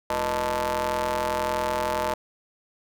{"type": "ring-modulated tone", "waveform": "sawtooth", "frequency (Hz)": 132.4, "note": "C3", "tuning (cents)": 21, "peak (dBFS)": -17, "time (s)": [0.1, 2.14], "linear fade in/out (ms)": 2, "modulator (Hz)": 749, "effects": []}